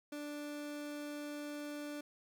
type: tone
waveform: 30% pulse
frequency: 293.7 Hz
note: D4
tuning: in tune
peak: -39 dBFS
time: 0.12-2.01 s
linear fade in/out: 5 ms
effects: none